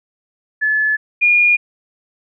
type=tone pair in turn; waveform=sine; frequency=1724 / 2430 Hz; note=A6 / D#7; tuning=-36 / -42 cents; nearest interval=tritone; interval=594 cents; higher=second; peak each=-13 / -9 dBFS; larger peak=second; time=0.61-0.97 / 1.21-1.57 s; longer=neither; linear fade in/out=20 ms; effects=none